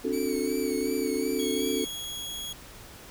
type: chord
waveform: sine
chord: D dominant seventh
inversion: third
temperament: just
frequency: 264.3 / 293.7 / 367.1 / 440.5 Hz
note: C4 / D4 / F#4 / A4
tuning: +18 / 0 / -14 / +2 cents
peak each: -31 / -32 / -32 / -30 dBFS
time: 0.04-1.85 s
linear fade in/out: 10 ms
type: tone with vibrato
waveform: 10% pulse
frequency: 2260 Hz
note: C#7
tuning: 33 cents sharp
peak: -29 dBFS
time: 0.12-1.86 s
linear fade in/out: 20 ms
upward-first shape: sine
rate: 2.7 Hz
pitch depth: 47 cents each way
type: tone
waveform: sawtooth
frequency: 3322 Hz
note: G#7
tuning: in tune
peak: -31 dBFS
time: 1.39-2.53 s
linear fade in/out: 5 ms
effects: pink hiss -47 dBFS RMS until 3.1 s